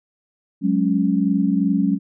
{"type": "chord", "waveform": "sine", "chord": "F# suspended second", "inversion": "none", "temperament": "equal", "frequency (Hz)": [185, 207.7, 277.2], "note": ["F#3", "G#3", "C#4"], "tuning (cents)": [0, 0, 0], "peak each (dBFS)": -20, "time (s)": [0.61, 1.99], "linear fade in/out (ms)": 50, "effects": []}